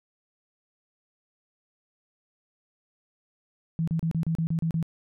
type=tone bursts; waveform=sine; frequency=163.4 Hz; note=E3; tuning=15 cents flat; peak=-23 dBFS; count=9; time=3.79-4.827 s; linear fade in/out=0 ms; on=85 ms; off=34 ms; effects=none